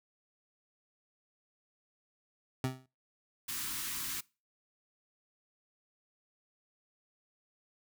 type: tone with exponential decay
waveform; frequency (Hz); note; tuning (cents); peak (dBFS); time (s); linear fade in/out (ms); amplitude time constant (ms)
25% pulse; 130; C3; -11; -24; 2.64-2.86; 2; 47
type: band-stop noise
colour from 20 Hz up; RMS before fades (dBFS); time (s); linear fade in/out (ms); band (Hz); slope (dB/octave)
white; -38; 3.48-4.21; 10; 360 to 950; 48
effects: noise-tail reverb RT60 0.3 s tail -23 dB re dry

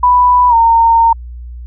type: tone with pitch glide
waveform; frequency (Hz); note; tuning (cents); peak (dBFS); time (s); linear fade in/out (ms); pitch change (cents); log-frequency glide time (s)
sine; 989 to 917.5; B5 to A#5; +2 to -28; -5; 0.03-1.13; 5; -130; 0.49-0.54
effects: added 60 Hz sine -25 dBFS peak until 1.66 s

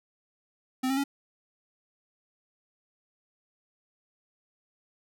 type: tone with pitch steps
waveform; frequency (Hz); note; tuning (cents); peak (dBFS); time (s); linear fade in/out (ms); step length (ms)
square; 258.7 / 268.4 / 278.6; C4 / C4 / C#4; -19 / +44 / +9; -26; 0.83-1.04; 10; 70
effects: none

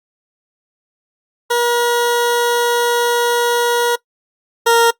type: tone pair in turn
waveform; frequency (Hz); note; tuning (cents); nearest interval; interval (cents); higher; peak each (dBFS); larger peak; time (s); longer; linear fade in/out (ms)
20% pulse; 478 / 464.9; A#4 / A#4; +43 / -5; unison; 48; first; -8 / -4; second; 1.5-3.96 / 4.66-4.91; first; 10
effects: noise-tail reverb RT60 0.1 s tail -21 dB re dry + Opus 48 kbps

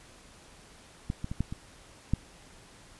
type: clicks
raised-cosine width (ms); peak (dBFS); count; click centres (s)
5; -18 / -21 / -22 / -15 / -23 / -12; 6; 1.101 / 1.244 / 1.315 / 1.406 / 1.525 / 2.136
effects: pink hiss -54 dBFS RMS until 2.99 s + resampled to 24000 Hz

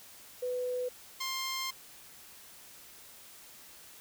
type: tone pair in turn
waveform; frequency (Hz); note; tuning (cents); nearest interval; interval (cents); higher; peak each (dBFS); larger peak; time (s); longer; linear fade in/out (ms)
sine / 10% pulse; 498.4 / 1056.1; B4 / C6; +16 / +16; octave + minor second; 1300; second; -31 / -25; second; 0.42-0.89 / 1.2-1.71; second; 10
effects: white hiss -53 dBFS RMS until 4 s

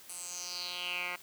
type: tone with band-pass filter sweep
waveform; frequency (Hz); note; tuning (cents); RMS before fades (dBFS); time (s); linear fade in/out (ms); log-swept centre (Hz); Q
10% pulse; 178; F3; +33; -39; 0.09-1.16; 5; 9700 to 1900; 4.6
effects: white hiss -54 dBFS RMS until 1.22 s + high-pass 100 Hz 12 dB/octave

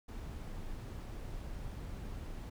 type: noise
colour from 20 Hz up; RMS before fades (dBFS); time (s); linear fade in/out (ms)
brown; -43; 0.08-2.5; 10
effects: none

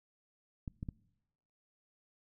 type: clicks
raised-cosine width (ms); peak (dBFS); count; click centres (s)
5; -27; 3; 0.678 / 0.829 / 0.888
effects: noise-tail reverb RT60 0.9 s tail -23 dB re dry

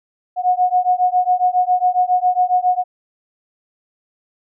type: beating tone pair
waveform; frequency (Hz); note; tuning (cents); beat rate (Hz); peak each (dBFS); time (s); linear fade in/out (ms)
sine; 724 / 731.3; F#5 / F#5; -38 / -20; 7.3; -16; 0.36-2.84; 50
effects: none

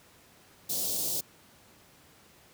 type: band-stop noise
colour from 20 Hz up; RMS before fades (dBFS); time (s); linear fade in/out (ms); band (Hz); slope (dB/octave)
white; -31; 0.69-1.21; 10; 690 to 3900; 24
effects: pink hiss -58 dBFS RMS until 2.53 s + high-pass 80 Hz 12 dB/octave

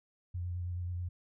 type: tone with vibrato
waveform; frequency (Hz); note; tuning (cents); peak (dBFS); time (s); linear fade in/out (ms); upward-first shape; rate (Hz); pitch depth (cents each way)
sine; 88.5; F2; +23; -34; 0.34-1.09; 10; square; 9.3; 19
effects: none

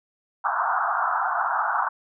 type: band-pass noise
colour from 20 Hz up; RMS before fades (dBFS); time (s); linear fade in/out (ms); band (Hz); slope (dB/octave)
white; -24; 0.44-1.89; 10; 690 to 1500; 96
effects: none

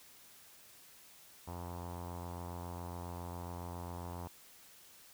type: tone with low-pass filter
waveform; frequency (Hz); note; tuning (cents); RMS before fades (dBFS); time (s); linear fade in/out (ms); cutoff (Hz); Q
sawtooth; 87.31; F2; 0; -44; 1.47-4.28; 10; 940; 3.8
effects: white hiss -59 dBFS RMS until 5.13 s

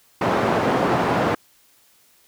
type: band-pass noise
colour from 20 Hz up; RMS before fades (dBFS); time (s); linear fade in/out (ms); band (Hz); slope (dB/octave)
white; -20; 0.21-1.35; 5; 130 to 840; 12
effects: white hiss -57 dBFS RMS until 2.27 s

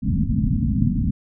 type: low-pass noise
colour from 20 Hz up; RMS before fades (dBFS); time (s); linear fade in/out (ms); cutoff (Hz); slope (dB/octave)
white; -20; 0.02-1.11; 10; 260; 96
effects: none

